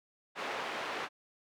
pink band-pass noise, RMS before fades -38 dBFS, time 0.35-1.09 s, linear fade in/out 50 ms, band 520 to 2600 Hz, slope 12 dB/octave, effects none

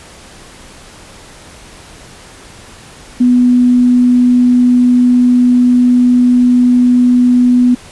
sine tone, 246.9 Hz, B3, in tune, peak -5 dBFS, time 3.2-7.75 s, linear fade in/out 10 ms, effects pink hiss -36 dBFS RMS until 7.91 s + resampled to 24000 Hz

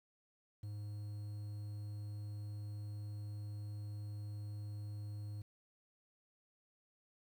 triangle tone with quantisation, 103.83 Hz, G#2, in tune, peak -40 dBFS, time 0.63-5.42 s, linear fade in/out 5 ms, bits 11, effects none

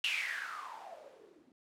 violet noise with low-pass filter sweep, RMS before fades -41 dBFS, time 0.04-1.52 s, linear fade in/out 2 ms, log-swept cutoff 2900 to 260 Hz, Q 8.4, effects none

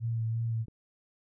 sine tone with vibrato, 114.1 Hz, A#2, 37 cents flat, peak -28 dBFS, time 0-0.66 s, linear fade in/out 50 ms, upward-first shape sine, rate 2.9 Hz, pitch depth 24 cents each way
click, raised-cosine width 3 ms, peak -36 dBFS, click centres 0.683 s
effects none

